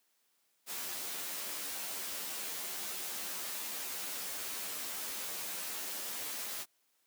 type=noise with comb filter; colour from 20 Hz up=white; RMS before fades=-40 dBFS; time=0.66-6.66 s; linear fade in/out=50 ms; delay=12 ms; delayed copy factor=-0.95; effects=white hiss -75 dBFS RMS until 7.06 s + high-pass 200 Hz 12 dB/octave